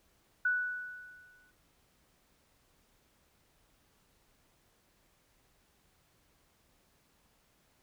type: tone with exponential decay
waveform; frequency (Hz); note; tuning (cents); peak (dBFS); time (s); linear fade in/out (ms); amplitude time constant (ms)
sine; 1480; F#6; 0; -25; 0.45-1.51; 5; 230
effects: pink hiss -70 dBFS RMS until 7.82 s